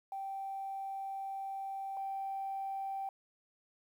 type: tone pair in turn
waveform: sine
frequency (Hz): 780 / 780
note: G5 / G5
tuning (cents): -9 / -9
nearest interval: unison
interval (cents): 0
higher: neither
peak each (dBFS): -37 / -35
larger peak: second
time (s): 0.12-1.97 / 1.97-3.09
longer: first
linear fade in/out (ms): 2
effects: tanh soft clip ceiling -31 dBFS + 11-bit